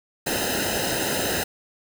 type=noise with comb filter; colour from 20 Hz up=pink; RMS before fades=-25 dBFS; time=0.26-1.44 s; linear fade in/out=10 ms; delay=0.88 ms; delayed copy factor=-1; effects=none